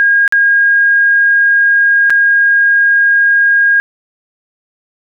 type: tone with dropouts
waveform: sine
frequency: 1627 Hz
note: G#6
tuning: 36 cents flat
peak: -6 dBFS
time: 0-3.8 s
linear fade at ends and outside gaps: 0 ms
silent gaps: 0.278-0.324 / 2.098-2.104 s
effects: none